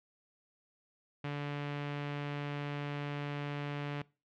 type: tone with low-pass filter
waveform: sawtooth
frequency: 144.7 Hz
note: D3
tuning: 25 cents flat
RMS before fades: -38 dBFS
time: 1.24-4.02 s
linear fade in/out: 5 ms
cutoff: 2700 Hz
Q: 1.7
effects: noise-tail reverb RT60 0.3 s tail -22 dB re dry